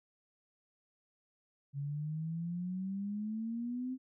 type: exponential sweep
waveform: sine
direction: up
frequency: 138.59 to 261.6 Hz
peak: -35 dBFS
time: 1.73-3.98 s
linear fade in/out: 50 ms
effects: none